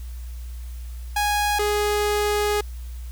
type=tone pair in turn; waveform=sawtooth; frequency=828 / 415.7 Hz; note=G#5 / G#4; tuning=-5 / +2 cents; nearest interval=octave; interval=1193 cents; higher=first; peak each=-16 dBFS; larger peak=neither; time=1.16-1.59 / 1.59-2.61 s; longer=second; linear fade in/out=5 ms; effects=added 60 Hz sine -31 dBFS peak until 3.11 s + white hiss -51 dBFS RMS until 3.11 s